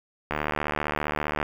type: click train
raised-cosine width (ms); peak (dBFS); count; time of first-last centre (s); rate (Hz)
0.5; -11; 85; 0.31-1.429; 75.1
effects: 7-bit